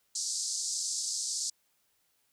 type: band-pass noise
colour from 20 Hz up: white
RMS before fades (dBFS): -34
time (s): 0.15-1.5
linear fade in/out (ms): 5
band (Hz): 4500 to 8300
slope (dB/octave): 48
effects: white hiss -73 dBFS RMS until 2.32 s